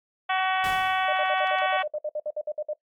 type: harmonic tone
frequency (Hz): 376.4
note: F#4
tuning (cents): +30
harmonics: 2 / 3 / 4 / 5 / 6 / 7 / 8 / 9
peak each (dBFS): -25 / -29 / -31 / -33 / -35 / -36 / -37 / -38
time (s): 0.29-1.83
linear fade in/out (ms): 10
type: noise with exponential decay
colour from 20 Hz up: pink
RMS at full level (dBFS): -36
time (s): 0.64-1.29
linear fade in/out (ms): 0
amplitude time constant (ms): 140
type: tone bursts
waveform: sine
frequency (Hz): 604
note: D5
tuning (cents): +48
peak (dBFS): -26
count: 16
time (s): 1.08-2.734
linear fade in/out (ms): 5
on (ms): 49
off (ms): 58
effects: noise-tail reverb RT60 0.1 s tail -19 dB re dry + AAC 64 kbps